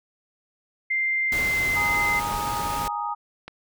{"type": "tone with pitch glide", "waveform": "sine", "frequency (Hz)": [2093, 2069], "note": ["C7", "C7"], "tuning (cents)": [0, -20], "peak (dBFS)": -21, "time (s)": [0.9, 2.2], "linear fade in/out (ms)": 10, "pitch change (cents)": -20, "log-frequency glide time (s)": [1.25, 1.63]}
{"type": "noise", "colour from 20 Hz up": "pink", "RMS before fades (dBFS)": -32, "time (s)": [1.32, 2.88], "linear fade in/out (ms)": 2}
{"type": "chord", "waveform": "sine", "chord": "Ab suspended second", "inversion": "none", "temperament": "equal", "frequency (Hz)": [830.6, 932.3, 1244.5], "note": ["Ab5", "Bb5", "Eb6"], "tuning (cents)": [0, 0, 0], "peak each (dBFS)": -30, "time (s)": [1.75, 3.15], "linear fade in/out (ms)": 20}
{"type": "clicks", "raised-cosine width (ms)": 0.3, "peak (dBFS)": -21, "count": 2, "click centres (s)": [2.569, 3.48]}
{"effects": []}